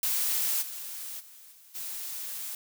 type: noise with level steps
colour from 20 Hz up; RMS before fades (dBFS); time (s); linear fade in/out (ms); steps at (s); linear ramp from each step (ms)
blue; -28 / -39 / -51 / -55 / -37; 0.03-2.55; 2; 0.61 / 1.19 / 1.51 / 1.74; 20
effects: none